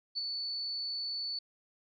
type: tone with ADSR envelope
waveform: sine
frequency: 4469 Hz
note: C#8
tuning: 13 cents sharp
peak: -30 dBFS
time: 0.15-1.39 s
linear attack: 29 ms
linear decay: 19 ms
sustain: -4 dB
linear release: 4 ms
effects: none